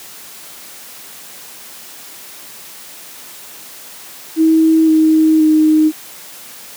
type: tone with pitch steps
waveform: sine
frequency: 320.3 / 315.3 / 310.5 Hz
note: E4 / D#4 / D#4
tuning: -50 / +23 / -3 cents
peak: -7 dBFS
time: 4.36-5.92 s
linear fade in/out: 50 ms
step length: 520 ms
effects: white hiss -35 dBFS RMS until 6.76 s + high-pass 150 Hz 12 dB/octave